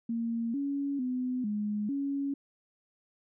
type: tone with pitch steps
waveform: sine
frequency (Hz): 230.9 / 280.6 / 252.5 / 208.9 / 278.9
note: A#3 / C#4 / B3 / G#3 / C#4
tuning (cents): -16 / +21 / +39 / +10 / +11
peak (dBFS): -29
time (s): 0.09-2.34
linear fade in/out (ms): 5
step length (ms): 450
effects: none